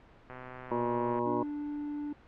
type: click train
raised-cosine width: 0.5 ms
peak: -29 dBFS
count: 114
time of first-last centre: 0.3-1.19 s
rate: 127 Hz
type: harmonic tone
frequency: 120 Hz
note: B2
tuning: 49 cents flat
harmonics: 1 / 2 / 3 / 4 / 5 / 7 / 8 / 9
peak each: -42 / -36 / -33 / -39 / -38 / -42 / -34 / -41 dBFS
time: 0.71-1.43 s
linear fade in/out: 5 ms
type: tone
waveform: triangle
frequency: 293.7 Hz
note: D4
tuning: in tune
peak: -32 dBFS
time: 1.26-2.13 s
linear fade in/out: 5 ms
effects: pink hiss -57 dBFS RMS until 2.27 s + low-pass 2000 Hz 12 dB/octave